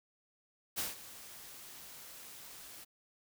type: noise with ADSR envelope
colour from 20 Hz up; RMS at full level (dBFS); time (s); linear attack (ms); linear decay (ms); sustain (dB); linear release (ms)
white; -35; 0.76-2.85; 27; 160; -16; 18
effects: none